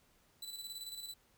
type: tone with tremolo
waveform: sawtooth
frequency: 3982 Hz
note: B7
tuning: 14 cents sharp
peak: -39 dBFS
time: 0.42-1.14 s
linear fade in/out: 5 ms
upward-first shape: square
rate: 18 Hz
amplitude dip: 50%
effects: pink hiss -70 dBFS RMS until 1.37 s

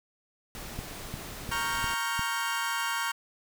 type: noise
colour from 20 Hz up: pink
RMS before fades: -41 dBFS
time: 0.55-1.94 s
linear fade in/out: 0 ms
type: click train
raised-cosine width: 5 ms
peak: -23 dBFS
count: 5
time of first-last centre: 0.79-2.194 s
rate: 2.85 Hz
type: chord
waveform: 30% pulse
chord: G half-diminished seventh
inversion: first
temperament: equal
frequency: 932.3 / 1108.7 / 1396.9 / 1568 Hz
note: Bb5 / Db6 / F6 / G6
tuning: 0 / 0 / 0 / 0 cents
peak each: -31 / -32 / -32 / -32 dBFS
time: 1.51-3.12 s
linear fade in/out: 10 ms
effects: none

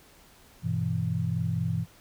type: chord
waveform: sine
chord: E minor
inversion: first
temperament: equal with one note detuned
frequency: 99.48 / 123.47 / 164.81 Hz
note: G2 / B2 / E3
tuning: +26 / 0 / 0 cents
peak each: -31 / -30 / -29 dBFS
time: 0.62-1.86 s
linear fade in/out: 50 ms
effects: pink hiss -56 dBFS RMS until 2 s

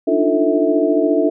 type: tone cluster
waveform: sine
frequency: 291.6 / 305.9 / 349.1 / 445.2 / 650 Hz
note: D4 / D#4 / F4 / A4 / E5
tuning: -12 / -29 / -1 / +20 / -24 cents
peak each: -19 dBFS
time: 0.07-1.3 s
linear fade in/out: 10 ms
effects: none

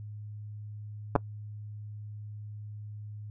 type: clicks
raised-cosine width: 1 ms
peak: -9 dBFS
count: 2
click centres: 1.154 / 1.161 s
effects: noise-tail reverb RT60 0.1 s tail -23 dB re dry + added 105 Hz sine -39 dBFS peak until 3.3 s

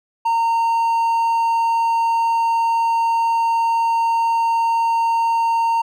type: tone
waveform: triangle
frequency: 919 Hz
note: A#5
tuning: 25 cents flat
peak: -13 dBFS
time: 0.25-5.82 s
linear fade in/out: 10 ms
effects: none

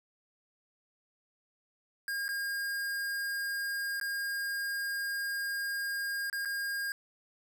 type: tone with dropouts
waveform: square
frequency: 1618 Hz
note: G#6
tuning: 46 cents flat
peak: -33 dBFS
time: 2.08-6.92 s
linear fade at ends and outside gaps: 1 ms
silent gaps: 2.281-2.289 / 3.999-4.012 / 6.299-6.328 / 6.45-6.456 s
effects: none

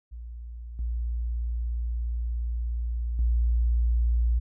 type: tone with level steps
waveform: sine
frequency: 58.5 Hz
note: A#1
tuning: 7 cents sharp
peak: -36 / -26 / -20 dBFS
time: 0.11-4.4 s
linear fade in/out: 20 ms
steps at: 0.79 / 3.19 s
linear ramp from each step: 2 ms
effects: none

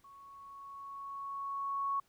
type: tone with level ramp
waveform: sine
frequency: 1108.7 Hz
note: C#6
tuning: in tune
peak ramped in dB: -53 to -30 dBFS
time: 0.04-2 s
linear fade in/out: 5 ms
effects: pink hiss -71 dBFS RMS until 2.08 s

